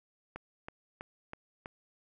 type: click train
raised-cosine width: 0.5 ms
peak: -26 dBFS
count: 5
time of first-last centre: 0.36-1.659 s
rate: 3.08 Hz
effects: none